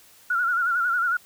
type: tone with vibrato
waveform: sine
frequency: 1413 Hz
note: F6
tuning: 20 cents sharp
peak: -20 dBFS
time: 0.3-1.17 s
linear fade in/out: 5 ms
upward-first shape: sine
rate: 11 Hz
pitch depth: 79 cents each way
effects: white hiss -53 dBFS RMS until 1.25 s